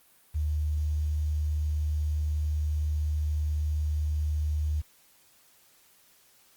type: tone with quantisation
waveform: sine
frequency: 75.8 Hz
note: D#2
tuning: 45 cents flat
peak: -25 dBFS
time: 0.34-4.82 s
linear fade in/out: 20 ms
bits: 9
effects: white hiss -61 dBFS RMS until 6.56 s + Opus 32 kbps